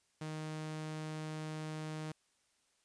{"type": "tone", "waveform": "sawtooth", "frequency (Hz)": 155.56, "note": "D#3", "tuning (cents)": 0, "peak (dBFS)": -36, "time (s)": [0.21, 2.12], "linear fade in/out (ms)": 5, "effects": ["white hiss -75 dBFS RMS until 2.84 s", "resampled to 22050 Hz"]}